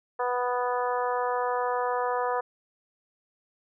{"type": "harmonic tone", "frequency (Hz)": 246.9, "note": "B3", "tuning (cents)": 0, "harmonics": [2, 3, 4, 5, 6, 7], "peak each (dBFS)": [-29, -31, -30, -34, -40, -40], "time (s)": [0.19, 2.41], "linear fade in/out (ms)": 10, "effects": []}